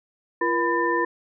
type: tone cluster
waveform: sine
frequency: 342.9 / 475.8 / 1000 / 1792 Hz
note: F4 / A#4 / B5 / A6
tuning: -32 / +35 / +21 / +31 cents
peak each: -25 / -27 / -24 / -26 dBFS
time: 0.41-1.05 s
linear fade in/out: 5 ms
effects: none